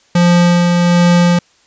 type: tone with tremolo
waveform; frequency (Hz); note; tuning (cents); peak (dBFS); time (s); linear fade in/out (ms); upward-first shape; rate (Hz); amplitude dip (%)
square; 174.61; F3; 0; -7; 0.15-1.39; 5; sine; 1.3; 30
effects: white hiss -52 dBFS RMS until 1.66 s + resampled to 16000 Hz